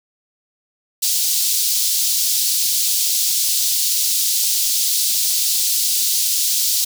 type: high-pass noise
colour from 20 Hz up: pink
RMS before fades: -18 dBFS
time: 1.02-6.85 s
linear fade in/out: 10 ms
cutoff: 4100 Hz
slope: 24 dB/octave
effects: none